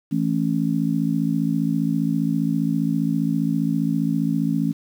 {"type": "chord", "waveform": "sine", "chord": "A major", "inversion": "second", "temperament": "just", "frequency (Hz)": [165, 220, 275], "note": ["E3", "A3", "C#4"], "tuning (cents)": [2, 0, -14], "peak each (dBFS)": -23, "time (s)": [0.11, 4.73], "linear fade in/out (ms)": 20, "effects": ["8-bit"]}